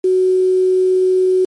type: tone with quantisation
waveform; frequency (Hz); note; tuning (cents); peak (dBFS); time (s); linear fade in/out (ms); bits
sine; 371.5; F#4; +7; -10; 0.04-1.45; 5; 6
effects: MP3 48 kbps